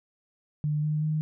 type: tone with pitch steps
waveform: sine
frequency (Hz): 150 / 152.27 / 154.57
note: D3 / D#3 / D#3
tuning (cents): +37 / -37 / -11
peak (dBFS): -24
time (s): 0.64-1.21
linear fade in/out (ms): 0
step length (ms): 190
effects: none